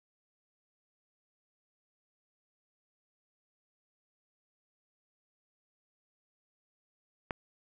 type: click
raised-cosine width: 0.5 ms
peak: -18 dBFS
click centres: 7.308 s
effects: none